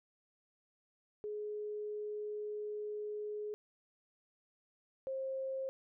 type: tone pair in turn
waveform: sine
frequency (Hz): 420.3 / 531.7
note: G#4 / C5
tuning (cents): +21 / +28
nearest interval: major third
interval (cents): 407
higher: second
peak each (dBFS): -38 / -36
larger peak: second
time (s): 1.24-3.54 / 5.07-5.69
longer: first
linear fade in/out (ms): 0
effects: none